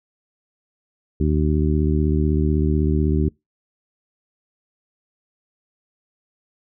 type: harmonic tone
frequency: 76 Hz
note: D#2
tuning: 40 cents flat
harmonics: 1 / 2 / 3 / 4 / 5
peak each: -19 / -22 / -24 / -25 / -26 dBFS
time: 1.2-3.29 s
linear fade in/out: 5 ms
effects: noise-tail reverb RT60 0.2 s tail -26 dB re dry